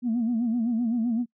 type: tone with vibrato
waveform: sine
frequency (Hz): 233.1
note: A#3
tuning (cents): 0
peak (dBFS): -21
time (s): 0.02-1.26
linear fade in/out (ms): 50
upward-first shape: sine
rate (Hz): 7.8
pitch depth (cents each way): 100
effects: noise-tail reverb RT60 0.1 s tail -26 dB re dry + tanh soft clip ceiling -19 dBFS